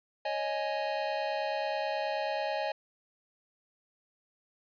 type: chord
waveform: square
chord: C# suspended second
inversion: none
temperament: just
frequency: 554.4 / 623.7 / 831.5 Hz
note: C#5 / D#5 / G#5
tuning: 0 / +4 / +2 cents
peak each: -37 / -35 / -35 dBFS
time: 0.25-2.72 s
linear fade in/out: 5 ms
effects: resampled to 11025 Hz